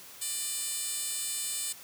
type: tone with high-pass filter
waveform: 10% pulse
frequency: 597 Hz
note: D5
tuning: 28 cents sharp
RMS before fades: -34 dBFS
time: 0.21-1.73 s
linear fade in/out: 10 ms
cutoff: 6500 Hz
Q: 1.6
effects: white hiss -49 dBFS RMS until 1.83 s + high-pass 80 Hz 12 dB/octave